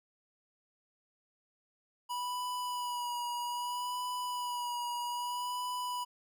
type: tone with vibrato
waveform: square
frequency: 977 Hz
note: B5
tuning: 19 cents flat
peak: -35 dBFS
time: 2.09-6.05 s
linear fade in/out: 20 ms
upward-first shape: sine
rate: 0.62 Hz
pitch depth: 26 cents each way
effects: none